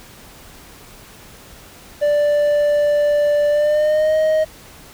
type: tone with pitch glide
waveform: triangle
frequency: 587.3 to 625.8 Hz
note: D5 to D#5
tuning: 0 to +10 cents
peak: -11 dBFS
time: 2.01-4.45 s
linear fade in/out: 20 ms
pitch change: +110 cents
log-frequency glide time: 3.49-4.16 s
effects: pink hiss -42 dBFS RMS until 4.93 s